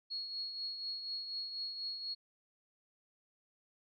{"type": "tone with tremolo", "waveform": "sine", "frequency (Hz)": 4322, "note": "C#8", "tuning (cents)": -45, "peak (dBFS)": -36, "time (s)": [0.1, 2.15], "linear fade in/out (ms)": 20, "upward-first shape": "triangle", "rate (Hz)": 4.1, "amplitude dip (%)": 55, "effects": []}